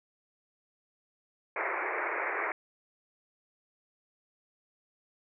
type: band-pass noise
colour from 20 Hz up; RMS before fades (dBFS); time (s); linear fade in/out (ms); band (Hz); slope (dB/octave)
white; -33; 1.56-2.52; 2; 330 to 2300; 96
effects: none